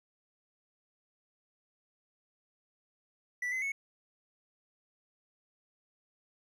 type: tone with pitch steps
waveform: triangle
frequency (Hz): 1968 / 2046 / 2203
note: B6 / C7 / C#7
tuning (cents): -7 / -39 / -11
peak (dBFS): -30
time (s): 3.42-3.72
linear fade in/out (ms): 5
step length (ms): 100
effects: none